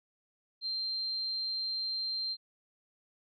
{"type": "tone", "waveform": "sine", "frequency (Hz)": 4157, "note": "C8", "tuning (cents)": -12, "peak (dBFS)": -32, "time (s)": [0.61, 2.37], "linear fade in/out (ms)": 50, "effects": []}